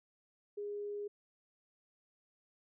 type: tone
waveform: sine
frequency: 411.1 Hz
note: G#4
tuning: 18 cents flat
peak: -38 dBFS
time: 0.57-1.08 s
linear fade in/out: 10 ms
effects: none